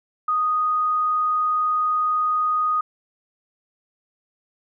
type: tone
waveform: sine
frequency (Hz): 1242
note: D#6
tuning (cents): -3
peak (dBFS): -18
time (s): 0.28-2.81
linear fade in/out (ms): 5
effects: none